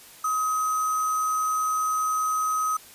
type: tone with sample-and-hold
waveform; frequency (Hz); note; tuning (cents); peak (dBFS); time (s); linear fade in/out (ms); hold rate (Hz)
sine; 1265; D#6; +28; -22; 0.24-2.77; 5; 7350
effects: white hiss -48 dBFS RMS until 2.94 s + resampled to 32000 Hz